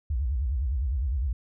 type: tone with vibrato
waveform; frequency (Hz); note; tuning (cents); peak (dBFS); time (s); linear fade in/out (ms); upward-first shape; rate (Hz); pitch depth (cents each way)
sine; 65.41; C2; 0; -24; 0.1-1.33; 5; sine; 9.8; 270
effects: none